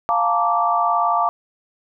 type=chord; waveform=sine; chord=Bb major seventh; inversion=second; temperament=just; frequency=699.2 / 874.1 / 932.3 / 1165.4 Hz; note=F5 / A5 / Bb5 / D6; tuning=+2 / -12 / 0 / -14 cents; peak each=-20 / -23 / -24 / -19 dBFS; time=0.09-1.29 s; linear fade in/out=0 ms; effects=none